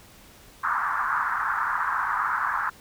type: band-pass noise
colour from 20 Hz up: pink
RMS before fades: -26 dBFS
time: 0.63-2.7 s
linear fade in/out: 10 ms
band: 960 to 1600 Hz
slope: 48 dB/octave
effects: pink hiss -51 dBFS RMS until 2.8 s